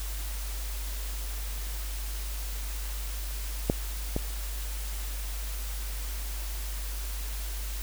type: clicks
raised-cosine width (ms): 2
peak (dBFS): -9 / -15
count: 2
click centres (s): 3.699 / 4.164
effects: added 50 Hz sine -32 dBFS peak until 7.82 s + white hiss -41 dBFS RMS until 7.82 s